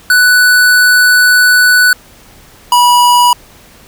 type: tone pair in turn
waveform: square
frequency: 1487 / 973.4 Hz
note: F#6 / B5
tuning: +8 / -25 cents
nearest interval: perfect fifth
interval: 733 cents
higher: first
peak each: -5 dBFS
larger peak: neither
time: 0.1-1.93 / 2.72-3.33 s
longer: first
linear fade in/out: 2 ms
effects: pink hiss -40 dBFS RMS until 3.87 s

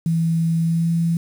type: tone with pitch glide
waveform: sine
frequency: 164.81 to 167.4 Hz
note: E3 to E3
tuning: 0 to +27 cents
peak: -16 dBFS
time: 0.06-1.17 s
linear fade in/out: 2 ms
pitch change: +27 cents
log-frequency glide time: 0.61-0.92 s
effects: 7-bit

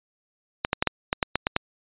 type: clicks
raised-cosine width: 0.3 ms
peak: -5 dBFS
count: 9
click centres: 0.649 / 0.731 / 0.825 / 0.873 / 1.129 / 1.228 / 1.356 / 1.469 / 1.564 s
effects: resampled to 8000 Hz

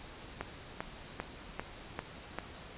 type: click train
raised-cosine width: 0.5 ms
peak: -20 dBFS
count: 6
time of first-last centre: 0.41-2.386 s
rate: 2.53 Hz
effects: pink hiss -49 dBFS RMS until 2.77 s + resampled to 8000 Hz

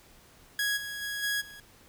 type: tone with level steps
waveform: sawtooth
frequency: 1661.2 Hz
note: G#6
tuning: in tune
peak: -23 / -32 / -29 / -24 / -42 dBFS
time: 0.59-1.6 s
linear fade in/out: 2 ms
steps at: 0.76 / 1.01 / 1.22 / 1.4 s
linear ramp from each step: 20 ms
effects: pink hiss -57 dBFS RMS until 1.88 s

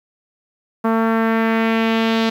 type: tone with low-pass filter sweep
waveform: sawtooth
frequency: 225.1 Hz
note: A3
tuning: 40 cents sharp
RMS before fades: -17 dBFS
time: 0.84-2.3 s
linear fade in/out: 10 ms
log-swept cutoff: 1200 to 4000 Hz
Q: 1.8
effects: 8-bit

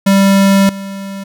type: tone with level steps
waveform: square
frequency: 196 Hz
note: G3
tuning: in tune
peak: -7 / -23 dBFS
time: 0.06-1.24 s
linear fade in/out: 10 ms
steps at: 0.69 s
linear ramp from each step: 2 ms
effects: none

